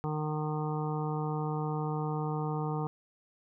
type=harmonic tone; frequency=152.9 Hz; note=D#3; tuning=30 cents flat; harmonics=1 / 2 / 3 / 5 / 6 / 7 / 8; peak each=-32 / -40 / -38 / -40 / -42 / -45 / -44 dBFS; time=0.04-2.87 s; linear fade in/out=0 ms; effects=none